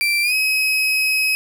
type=tone with pitch glide; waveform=35% pulse; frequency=2349 to 2547 Hz; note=D7 to D#7; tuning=0 to +40 cents; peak=-14 dBFS; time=0.01-1.35 s; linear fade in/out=0 ms; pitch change=+140 cents; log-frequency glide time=0.22-0.34 s; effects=none